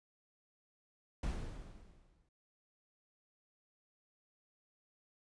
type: noise with exponential decay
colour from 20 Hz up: brown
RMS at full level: -35 dBFS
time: 1.23-2.29 s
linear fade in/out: 5 ms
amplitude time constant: 230 ms
effects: resampled to 22050 Hz